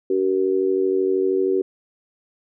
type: tone with amplitude modulation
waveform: sine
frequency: 380 Hz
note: F#4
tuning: 46 cents sharp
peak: -13 dBFS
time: 0.1-1.62 s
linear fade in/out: 5 ms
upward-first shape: sine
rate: 92.9 Hz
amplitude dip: 85%
effects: none